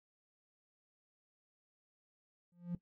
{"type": "tone with exponential growth", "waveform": "triangle", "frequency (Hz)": 174.61, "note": "F3", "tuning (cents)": 0, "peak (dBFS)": -29, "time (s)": [2.52, 2.75], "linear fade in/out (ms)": 2, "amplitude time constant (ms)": 48, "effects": ["noise-tail reverb RT60 0.1 s tail -19 dB re dry", "tanh soft clip ceiling -31 dBFS"]}